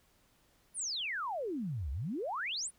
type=exponential two-way sweep; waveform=sine; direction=down then up; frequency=10360 to 61.7 to 10360 Hz; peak=-34 dBFS; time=0.74-2.71 s; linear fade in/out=50 ms; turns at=1.91 s; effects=pink hiss -69 dBFS RMS until 2.78 s